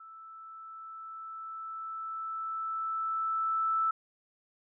sine tone with level ramp, 1318.5 Hz, E6, in tune, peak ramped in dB -47 to -25 dBFS, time 0-3.91 s, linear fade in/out 5 ms, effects none

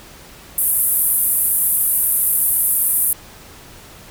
white band-pass noise, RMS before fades -17 dBFS, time 0.58-3.13 s, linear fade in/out 2 ms, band 9700 to 14000 Hz, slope 48 dB/octave, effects pink hiss -41 dBFS RMS until 4.1 s

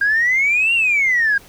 sine exponential two-way sweep, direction up then down, 1600 to 2802 to 1600 Hz, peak -12 dBFS, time 0.01-1.38 s, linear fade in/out 5 ms, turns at 0.74 s, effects tanh soft clip ceiling -9 dBFS + pink hiss -45 dBFS RMS until 1.48 s

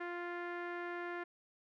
sawtooth tone with low-pass filter, 349.2 Hz, F4, in tune, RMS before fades -42 dBFS, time 0-1.24 s, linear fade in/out 10 ms, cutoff 1800 Hz, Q 2.7, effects none

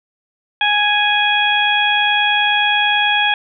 harmonic tone, 830.6 Hz, G#5, in tune, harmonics 1 / 2 / 3 / 4, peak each -18 / -18 / -18 / -18 dBFS, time 0.61-3.34 s, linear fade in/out 2 ms, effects none

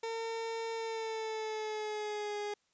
30% pulse tone with pitch glide, 454.3 to 414.2 Hz, A#4 to G#4, -45 to -5 cents, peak -33 dBFS, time 0.03-2.54 s, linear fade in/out 5 ms, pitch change -160 cents, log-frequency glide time 0.73-2.37 s, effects white hiss -75 dBFS RMS until 2.73 s + resampled to 16000 Hz

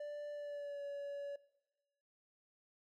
triangle tone with pitch glide, 587.3 to 568 Hz, D5 to C#5, 0 to +42 cents, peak -40 dBFS, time 0-1.36 s, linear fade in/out 5 ms, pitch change -58 cents, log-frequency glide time 0.32-0.83 s, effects noise-tail reverb RT60 1.0 s tail -19 dB re dry

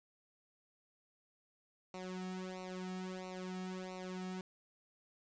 sawtooth tone with flanger, 185 Hz, F#3, in tune, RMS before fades -44 dBFS, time 1.94-4.41 s, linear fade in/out 2 ms, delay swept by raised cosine 0.6 to 2 ms, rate 1.5 Hz, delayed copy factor -1, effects resampled to 16000 Hz + 11-bit

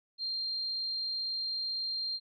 sine tone, 4186 Hz, C8, in tune, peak -32 dBFS, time 0.18-2.2 s, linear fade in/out 50 ms, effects none

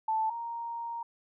sine tone pair in turn, 880 / 932.3 Hz, A5 / A#5, 0 / 0 cents, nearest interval minor second, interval 100 cents, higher second, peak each -26 / -34 dBFS, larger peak first, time 0.08-0.3 / 0.3-1.03 s, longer second, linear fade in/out 5 ms, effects none

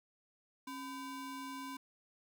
square ring-modulated tone, 639 Hz, D#5, 46 cents sharp, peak -40 dBFS, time 0.67-1.77 s, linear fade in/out 5 ms, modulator 368 Hz, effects none

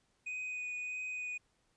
triangle tone with vibrato, 2489 Hz, D#7, in tune, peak -36 dBFS, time 0.26-1.38 s, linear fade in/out 10 ms, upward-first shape sine, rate 1.6 Hz, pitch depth 12 cents each way, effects pink hiss -75 dBFS RMS until 1.76 s + resampled to 22050 Hz

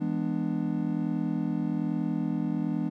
triangle chord, E dominant seventh, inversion none, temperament just, 164.81 / 206 / 247.2 / 296.7 Hz, E3 / G#3 / B3 / D4, 0 / -14 / +2 / +18 cents, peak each -30 dBFS, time 0-2.9 s, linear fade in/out 20 ms, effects none

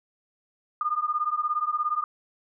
sine beating tone pair, 1208 / 1225 Hz, D6 / D#6, +48 / -27 cents, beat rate 17 Hz, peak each -27 / -27 dBFS, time 0.81-2.04 s, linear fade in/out 2 ms, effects none

